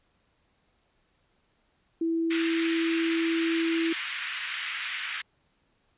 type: tone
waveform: sine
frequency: 329.6 Hz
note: E4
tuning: in tune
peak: -24 dBFS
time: 2.01-3.93 s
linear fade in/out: 5 ms
type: band-pass noise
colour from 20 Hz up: white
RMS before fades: -34 dBFS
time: 2.3-5.22 s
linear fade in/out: 10 ms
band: 1500 to 3000 Hz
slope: 24 dB/octave
effects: pink hiss -70 dBFS RMS until 5.97 s + resampled to 8000 Hz